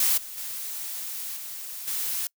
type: noise with level steps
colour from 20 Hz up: blue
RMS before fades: -22 / -39 / -34 / -37 / -29 dBFS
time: 0-2.27 s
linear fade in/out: 2 ms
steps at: 0.17 / 0.37 / 1.36 / 1.87 s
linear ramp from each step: 10 ms
effects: noise-tail reverb RT60 0.1 s tail -25 dB re dry